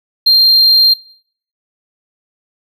triangle tone, 4186 Hz, C8, in tune, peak -3 dBFS, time 0.26-0.94 s, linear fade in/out 10 ms, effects noise-tail reverb RT60 0.6 s tail -23 dB re dry + tanh soft clip ceiling 0 dBFS

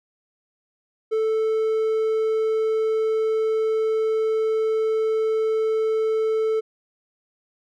triangle tone, 440 Hz, A4, in tune, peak -17 dBFS, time 1.11-6.61 s, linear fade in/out 20 ms, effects none

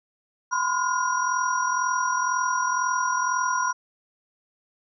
sine tone cluster, 1003 / 1045 / 1425 / 5720 Hz, B5 / C6 / F6 / F8, +26 / -2 / +34 / +41 cents, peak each -25 / -28 / -27 / -32 dBFS, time 0.51-3.73 s, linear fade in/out 20 ms, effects none

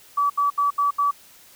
sine tone bursts, 1147 Hz, D6, 41 cents flat, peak -17 dBFS, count 5, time 0.17-1.112 s, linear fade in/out 10 ms, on 130 ms, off 73 ms, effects white hiss -50 dBFS RMS until 1.55 s

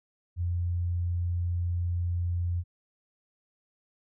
sine tone, 87.31 Hz, F2, in tune, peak -26 dBFS, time 0.36-2.64 s, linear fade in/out 50 ms, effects none

